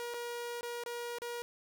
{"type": "tone with dropouts", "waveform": "sawtooth", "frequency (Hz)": 477.1, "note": "A#4", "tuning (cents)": 40, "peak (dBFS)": -34, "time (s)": [0, 1.42], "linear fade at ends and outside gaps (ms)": 0, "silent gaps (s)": [[0.139, 0.143], [0.61, 0.63], [0.837, 0.861], [1.185, 1.219]], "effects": []}